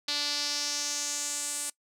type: tone with band-pass filter sweep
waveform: sawtooth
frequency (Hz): 291.4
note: D4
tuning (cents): -13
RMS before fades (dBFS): -32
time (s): 0.08-1.7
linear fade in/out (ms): 5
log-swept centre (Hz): 4300 to 8700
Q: 3.3
effects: noise-tail reverb RT60 0.1 s tail -21 dB re dry